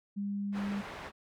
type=tone; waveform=sine; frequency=201.3 Hz; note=G3; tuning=46 cents sharp; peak=-32 dBFS; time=0.16-0.82 s; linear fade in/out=20 ms
type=low-pass noise; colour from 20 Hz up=white; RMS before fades=-44 dBFS; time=0.52-1.12 s; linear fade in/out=50 ms; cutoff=1600 Hz; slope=12 dB/octave
effects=none